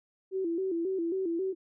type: tone with vibrato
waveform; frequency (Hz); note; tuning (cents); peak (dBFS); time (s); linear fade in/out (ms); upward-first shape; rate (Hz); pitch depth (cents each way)
sine; 357; F4; +38; -28; 0.31-1.55; 50; square; 3.7; 110
effects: none